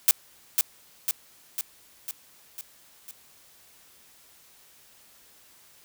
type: noise with echo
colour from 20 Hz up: blue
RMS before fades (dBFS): -17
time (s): 0.08-0.11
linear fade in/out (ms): 0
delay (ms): 500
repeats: 6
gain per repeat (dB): -4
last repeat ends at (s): 3.11
effects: white hiss -56 dBFS RMS until 5.84 s